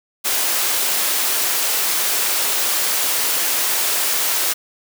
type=high-pass noise; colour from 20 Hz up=white; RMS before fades=-19 dBFS; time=0.24-4.54 s; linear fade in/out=20 ms; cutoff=370 Hz; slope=12 dB/octave; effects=none